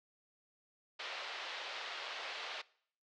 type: band-pass noise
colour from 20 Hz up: white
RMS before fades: -44 dBFS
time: 0.99-2.62 s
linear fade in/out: 10 ms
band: 470 to 4000 Hz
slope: 24 dB/octave
effects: noise-tail reverb RT60 0.6 s tail -22 dB re dry + low-pass 7000 Hz 12 dB/octave